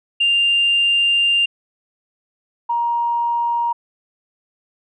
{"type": "tone pair in turn", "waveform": "sine", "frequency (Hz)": [2794, 942.4], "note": ["F7", "A#5"], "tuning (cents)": [0, 19], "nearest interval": "octave + perfect fifth", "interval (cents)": 1881, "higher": "first", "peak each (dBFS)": [-12, -16], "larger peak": "first", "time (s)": [[0.2, 1.46], [2.69, 3.73]], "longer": "first", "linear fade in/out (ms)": 10, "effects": ["tanh soft clip ceiling -8 dBFS"]}